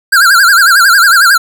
square tone with vibrato, 1486 Hz, F#6, 7 cents sharp, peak -4 dBFS, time 0.12-1.38 s, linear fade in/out 10 ms, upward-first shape sine, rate 11 Hz, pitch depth 170 cents each way, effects none

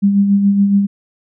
sine tone with tremolo, 200 Hz, G3, 35 cents sharp, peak -7 dBFS, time 0.02-0.87 s, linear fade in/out 20 ms, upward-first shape sine, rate 7.1 Hz, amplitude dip 45%, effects none

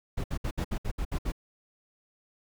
brown noise bursts, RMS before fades -30 dBFS, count 9, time 0.17-1.321 s, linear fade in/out 10 ms, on 71 ms, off 64 ms, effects none

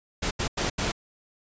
pink noise bursts at uneven times, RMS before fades -27 dBFS, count 4, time 0.22-0.31 / 0.39-0.48 / 0.57-0.7 / 0.78-0.92 s, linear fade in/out 10 ms, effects resampled to 16000 Hz

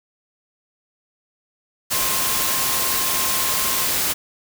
sine tone in noise, 1061 Hz, C6, 24 cents sharp, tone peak -30 dBFS, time 1.92-3.86 s, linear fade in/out 20 ms, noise white, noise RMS -21 dBFS, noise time 1.9-4.14 s, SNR -12 dB, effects none

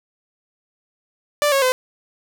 sawtooth tone with pitch steps, 587.3 / 548 / 511.3 Hz, D5 / C#5 / C5, 0 / -20 / -40 cents, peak -11 dBFS, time 1.42-1.72 s, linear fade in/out 0 ms, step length 100 ms, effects none

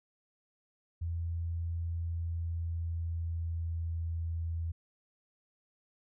sine tone with pitch glide, 84.1 to 82.94 Hz, E2 to E2, +35 to +11 cents, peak -32 dBFS, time 1.01-4.72 s, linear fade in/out 10 ms, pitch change -24 cents, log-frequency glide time 1.88-4.08 s, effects none

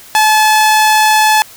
sawtooth tone, 862 Hz, A5, 36 cents flat, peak -3 dBFS, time 0.15-1.42 s, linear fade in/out 0 ms, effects white hiss -37 dBFS RMS until 1.56 s

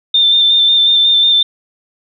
sine tone with vibrato, 3583 Hz, A7, 31 cents sharp, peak -7 dBFS, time 0.14-1.43 s, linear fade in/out 5 ms, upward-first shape square, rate 5.5 Hz, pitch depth 18 cents each way, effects none

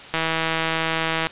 click train, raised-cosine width 0.3 ms, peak -6 dBFS, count 184, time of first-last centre 0.14-1.27 s, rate 162 Hz, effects white hiss -39 dBFS RMS until 1.31 s + resampled to 8000 Hz

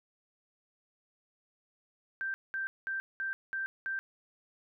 sine tone bursts, 1568 Hz, G6, in tune, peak -32 dBFS, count 6, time 2.21-3.99 s, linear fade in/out 0 ms, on 130 ms, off 200 ms, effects none

